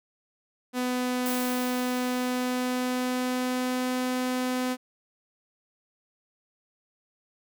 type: tone with pitch glide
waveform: sawtooth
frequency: 250.1 to 253.2 Hz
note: B3 to B3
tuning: +22 to +43 cents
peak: -22 dBFS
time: 0.73-4.77 s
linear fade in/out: 50 ms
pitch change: +21 cents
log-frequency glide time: 2.02-3.93 s
type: noise with exponential decay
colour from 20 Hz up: blue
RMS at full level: -33 dBFS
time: 1.26-3.33 s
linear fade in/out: 0 ms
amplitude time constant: 450 ms
effects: none